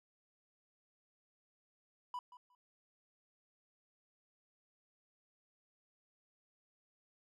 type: tone with echo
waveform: triangle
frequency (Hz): 987.8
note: B5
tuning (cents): 0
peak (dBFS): -37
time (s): 2.14-2.19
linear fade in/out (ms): 2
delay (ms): 180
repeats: 2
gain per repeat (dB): -15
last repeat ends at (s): 2.55
effects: none